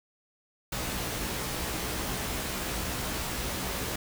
pink noise with comb filter, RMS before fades -33 dBFS, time 0.72-3.96 s, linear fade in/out 5 ms, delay 16 ms, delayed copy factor +0.6, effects none

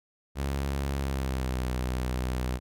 sawtooth tone with pitch glide, 69 to 62.91 Hz, C#2 to B1, -7 to +33 cents, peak -24 dBFS, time 0.35-2.6 s, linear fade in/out 50 ms, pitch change -160 cents, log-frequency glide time 0.97-1.61 s, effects none

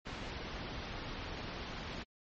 pink low-pass noise, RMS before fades -43 dBFS, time 0.05-2.04 s, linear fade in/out 20 ms, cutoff 4700 Hz, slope 24 dB/octave, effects MP3 32 kbps

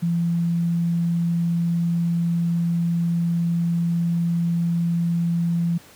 sine tone, 169.8 Hz, F3, 48 cents flat, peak -18 dBFS, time 0.02-5.78 s, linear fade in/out 10 ms, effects pink hiss -48 dBFS RMS until 5.95 s + high-pass 100 Hz 12 dB/octave

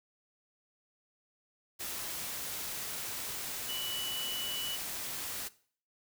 sine tone in noise, 2960 Hz, F#7, in tune, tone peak -36 dBFS, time 3.68-4.77 s, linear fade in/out 20 ms, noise white, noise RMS -39 dBFS, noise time 1.79-5.49 s, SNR 0 dB, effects noise-tail reverb RT60 0.5 s tail -19 dB re dry

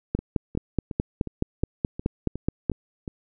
two click trains, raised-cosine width 3 ms, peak -9 / -19 dBFS, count 13 / 9, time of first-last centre 0.15-2.698 / 0.19-3.078 s, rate 4.71 / 2.77 Hz, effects none

